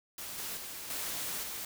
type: noise with level steps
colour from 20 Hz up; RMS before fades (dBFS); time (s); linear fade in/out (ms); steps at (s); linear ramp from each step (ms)
white; -42 / -39 / -43 / -37 / -40; 0.18-1.65; 2; 0.38 / 0.57 / 0.9 / 1.43; 2
effects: none